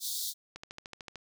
pink high-pass noise, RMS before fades -35 dBFS, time 0-0.34 s, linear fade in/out 50 ms, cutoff 3500 Hz, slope 96 dB/octave
click train, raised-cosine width 0.2 ms, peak -25 dBFS, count 9, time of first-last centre 0.56-1.157 s, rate 13.4 Hz
effects none

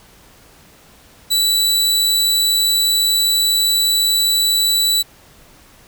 sawtooth tone, 3951 Hz, B7, in tune, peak -10 dBFS, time 1.3-5.03 s, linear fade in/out 20 ms, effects pink hiss -47 dBFS RMS until 5.87 s

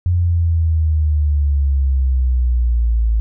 sine exponential sweep, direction down, 89.2 to 54.7 Hz, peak -12 dBFS, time 0.06-3.2 s, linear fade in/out 0 ms, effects none

